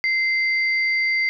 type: tone pair together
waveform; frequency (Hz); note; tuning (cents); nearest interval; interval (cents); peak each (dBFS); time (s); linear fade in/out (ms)
sine; 2081 / 4672; C7 / D8; -10 / -10; octave + major second; 1400; -18 / -30; 0.04-1.29; 0
effects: none